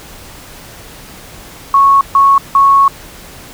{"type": "tone bursts at uneven times", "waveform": "sine", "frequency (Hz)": 1104, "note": "C#6", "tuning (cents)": -7, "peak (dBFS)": -4, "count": 3, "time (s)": [[1.74, 2.01], [2.15, 2.38], [2.55, 2.88]], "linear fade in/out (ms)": 2, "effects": ["pink hiss -34 dBFS RMS until 3.53 s"]}